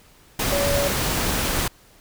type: tone in noise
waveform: sine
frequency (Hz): 567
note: C#5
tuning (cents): +39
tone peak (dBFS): -21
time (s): 0.52-0.88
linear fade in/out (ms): 5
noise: pink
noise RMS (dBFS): -23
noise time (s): 0.39-1.68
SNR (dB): -1
effects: pink hiss -53 dBFS RMS until 2 s